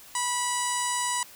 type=tone with low-pass filter; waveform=sawtooth; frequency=979 Hz; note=B5; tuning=15 cents flat; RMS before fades=-28 dBFS; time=0.15-1.23 s; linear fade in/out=2 ms; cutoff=8400 Hz; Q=7.9; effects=white hiss -49 dBFS RMS until 1.35 s